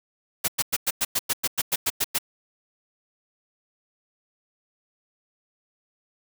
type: noise bursts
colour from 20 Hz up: white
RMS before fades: -23 dBFS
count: 13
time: 0.44-2.186 s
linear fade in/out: 10 ms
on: 42 ms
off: 100 ms
effects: none